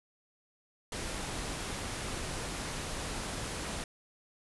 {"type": "low-pass noise", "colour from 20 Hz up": "pink", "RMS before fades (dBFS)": -38, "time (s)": [0.92, 3.84], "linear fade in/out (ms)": 2, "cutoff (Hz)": 11000, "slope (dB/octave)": 96, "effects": []}